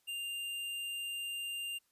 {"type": "tone", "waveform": "square", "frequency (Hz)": 2795, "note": "F7", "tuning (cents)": 1, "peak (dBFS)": -38, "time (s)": [0.07, 1.79], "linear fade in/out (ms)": 20, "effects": ["white hiss -75 dBFS RMS until 1.91 s", "resampled to 32000 Hz"]}